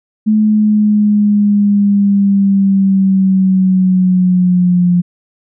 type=linear sweep; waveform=sine; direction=down; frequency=215.4 to 176 Hz; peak=-7 dBFS; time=0.26-5.02 s; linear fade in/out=20 ms; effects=none